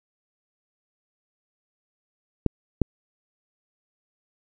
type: clicks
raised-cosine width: 3 ms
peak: -6 dBFS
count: 2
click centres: 2.463 / 2.817 s
effects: none